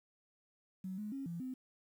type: tone with pitch steps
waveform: sine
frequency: 187.7 / 210.9 / 272.4 / 170 / 257.1 Hz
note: F#3 / G#3 / C#4 / F3 / C4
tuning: +25 / +27 / -30 / -46 / -30 cents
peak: -39 dBFS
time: 0.84-1.54 s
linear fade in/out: 5 ms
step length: 140 ms
effects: 11-bit